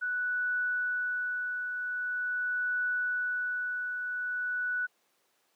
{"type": "tone with tremolo", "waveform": "sine", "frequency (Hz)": 1480, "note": "F#6", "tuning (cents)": 0, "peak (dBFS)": -27, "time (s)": [0.01, 4.87], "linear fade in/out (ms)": 20, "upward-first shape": "triangle", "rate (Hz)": 0.44, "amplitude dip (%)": 45, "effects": ["pink hiss -71 dBFS RMS until 5.55 s", "high-pass 400 Hz 12 dB/octave"]}